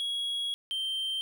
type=tone pair in turn; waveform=triangle; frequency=3322 / 3136 Hz; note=G#7 / G7; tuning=0 / 0 cents; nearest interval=minor second; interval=100 cents; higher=first; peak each=-28 / -28 dBFS; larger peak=neither; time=0-0.54 / 0.71-1.21 s; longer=first; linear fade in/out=0 ms; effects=none